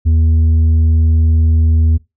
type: tone with tanh clipping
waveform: triangle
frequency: 80.2 Hz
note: E2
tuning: 47 cents flat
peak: -9 dBFS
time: 0.05-1.98 s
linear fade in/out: 20 ms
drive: 9 dB
effects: noise-tail reverb RT60 0.2 s tail -20 dB re dry